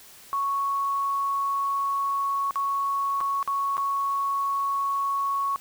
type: tone with dropouts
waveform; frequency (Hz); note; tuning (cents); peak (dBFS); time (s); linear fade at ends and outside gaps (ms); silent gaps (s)
sine; 1109; C#6; 0; -23; 0.33-5.56; 0; 2.509-2.557 / 3.205-3.211 / 3.428-3.476 / 3.769-3.779
effects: white hiss -49 dBFS RMS until 5.6 s